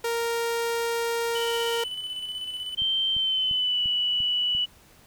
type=tone; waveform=sawtooth; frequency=465.4 Hz; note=A#4; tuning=3 cents flat; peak=-21 dBFS; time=0.04-1.84 s; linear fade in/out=5 ms
type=tone with tremolo; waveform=triangle; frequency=3001 Hz; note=F#7; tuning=24 cents sharp; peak=-28 dBFS; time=1.35-2.75 s; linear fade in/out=5 ms; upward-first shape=square; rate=16 Hz; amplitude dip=40%
type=tone with pitch glide; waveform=sine; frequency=3126 to 2954 Hz; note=G7 to F#7; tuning=-6 to -3 cents; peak=-22 dBFS; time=2.77-4.66 s; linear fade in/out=20 ms; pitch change=-97 cents; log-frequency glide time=3.12-3.82 s
type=click train; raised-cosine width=5 ms; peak=-30 dBFS; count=6; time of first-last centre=2.82-4.55 s; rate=2.89 Hz
effects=pink hiss -55 dBFS RMS until 5.06 s